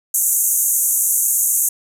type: band-pass noise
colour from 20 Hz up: white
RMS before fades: -17 dBFS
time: 0.14-1.69 s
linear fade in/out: 5 ms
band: 6300 to 14000 Hz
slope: 96 dB/octave
effects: none